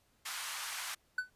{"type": "band-pass noise", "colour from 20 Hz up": "pink", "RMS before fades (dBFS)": -41, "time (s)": [0.25, 0.95], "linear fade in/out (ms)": 10, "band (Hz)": [1000, 13000], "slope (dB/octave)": 24}
{"type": "tone with exponential decay", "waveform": "triangle", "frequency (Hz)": 1500, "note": "F#6", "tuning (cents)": 23, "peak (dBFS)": -26, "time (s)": [1.18, 1.3], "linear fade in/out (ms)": 5, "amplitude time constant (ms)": 25}
{"effects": ["pink hiss -72 dBFS RMS until 1.35 s", "resampled to 32000 Hz"]}